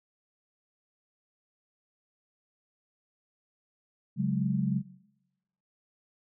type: chord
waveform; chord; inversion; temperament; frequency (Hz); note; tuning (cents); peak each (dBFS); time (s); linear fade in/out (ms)
sine; C# suspended fourth; none; just; 138.59 / 184.79 / 207.9; C#3 / F#3 / G#3; 0 / -2 / +2; -30 / -29 / -30; 4.16-4.83; 50
effects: noise-tail reverb RT60 0.9 s tail -19 dB re dry